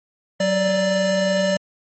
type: tone pair together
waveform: square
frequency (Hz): 188.11 / 587.3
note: F#3 / D5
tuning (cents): +29 / 0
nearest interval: octave + minor sixth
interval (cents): 1971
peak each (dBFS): -23 / -19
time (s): 0.4-1.57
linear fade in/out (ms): 5
effects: MP3 32 kbps